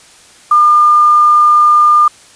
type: tone with quantisation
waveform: sine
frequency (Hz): 1205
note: D6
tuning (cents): +44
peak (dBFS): -4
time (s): 0.51-2.08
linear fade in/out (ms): 5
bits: 5
effects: white hiss -41 dBFS RMS until 2.35 s + resampled to 22050 Hz